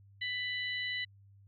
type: harmonic tone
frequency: 993 Hz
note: B5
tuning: 9 cents sharp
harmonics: 2 / 3 / 4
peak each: -35 / -39 / -41 dBFS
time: 0.21-1.05 s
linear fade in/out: 10 ms
effects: added 99 Hz sine -56 dBFS peak until 1.47 s + MP3 48 kbps